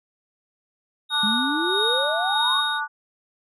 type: tone with tremolo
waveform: triangle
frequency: 3729 Hz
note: A#7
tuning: in tune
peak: -19 dBFS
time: 1.09-2.81 s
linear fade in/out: 50 ms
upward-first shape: sine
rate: 1.6 Hz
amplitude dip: 65%
type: chord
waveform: sine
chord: D major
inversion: second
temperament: just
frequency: 881 / 1174.7 / 1468.3 Hz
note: A5 / D6 / F#6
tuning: +2 / 0 / -14 cents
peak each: -29 / -30 / -26 dBFS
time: 1.1-2.88 s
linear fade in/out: 50 ms
type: exponential sweep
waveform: sine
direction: up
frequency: 201.3 to 1174.7 Hz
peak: -24 dBFS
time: 1.23-2.61 s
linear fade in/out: 5 ms
effects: resampled to 32000 Hz